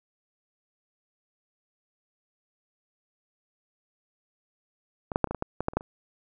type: clicks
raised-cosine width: 1 ms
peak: -18 / -8 / -6 / -26 / -17 / -17 / -14 / -14 / -10 / -27 / -10 / -28 dBFS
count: 12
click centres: 5.118 / 5.159 / 5.243 / 5.273 / 5.31 / 5.347 / 5.424 / 5.606 / 5.684 / 5.735 / 5.77 / 5.809 s
effects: none